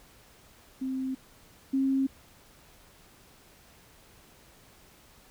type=tone pair in turn; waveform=sine; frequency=262.3 / 268.6 Hz; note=C4 / C4; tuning=+4 / +46 cents; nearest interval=unison; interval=42 cents; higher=second; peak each=-29 / -23 dBFS; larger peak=second; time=0.81-1.15 / 1.73-2.07 s; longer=neither; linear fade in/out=10 ms; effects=pink hiss -57 dBFS RMS until 5.3 s